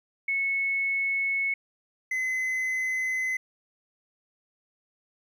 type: tone pair in turn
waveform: sine / triangle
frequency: 2200 / 2038 Hz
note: C#7 / C7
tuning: -14 / -46 cents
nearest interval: minor second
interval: 132 cents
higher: first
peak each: -24 dBFS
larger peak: neither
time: 0.28-1.54 / 2.11-3.37 s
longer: neither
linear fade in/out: 5 ms
effects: 11-bit